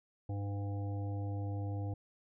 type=harmonic tone; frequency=100.7 Hz; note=G2; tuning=47 cents sharp; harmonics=1 / 3 / 5 / 7 / 8; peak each=-35 / -45 / -49 / -52 / -53 dBFS; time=0.29-1.94 s; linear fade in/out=5 ms; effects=none